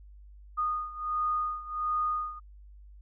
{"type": "beating tone pair", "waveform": "sine", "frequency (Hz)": [1231, 1232.4], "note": ["D#6", "D#6"], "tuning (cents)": [-19, -17], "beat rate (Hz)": 1.4, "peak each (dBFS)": [-30, -33], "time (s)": [0.57, 2.4], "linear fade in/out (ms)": 20, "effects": ["added 50 Hz sine -48 dBFS peak until 3.01 s"]}